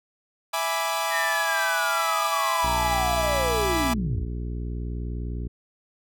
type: chord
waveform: sawtooth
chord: E dominant seventh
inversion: none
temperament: equal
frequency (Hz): 659.3 / 830.6 / 987.8 / 1174.7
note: E5 / G#5 / B5 / D6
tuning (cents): 0 / 0 / 0 / 0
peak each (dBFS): -26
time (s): 0.53-3.94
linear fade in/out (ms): 10
type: linear sweep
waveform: sine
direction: down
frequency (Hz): 1864.7 to 32.11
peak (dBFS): -25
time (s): 1.1-4.28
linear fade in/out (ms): 50
type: harmonic tone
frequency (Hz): 59.9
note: A#1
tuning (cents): +48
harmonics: 1 / 2 / 3 / 4 / 5 / 6 / 7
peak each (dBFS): -29 / -35 / -39 / -41 / -43 / -45 / -46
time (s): 2.63-5.48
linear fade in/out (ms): 10
effects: none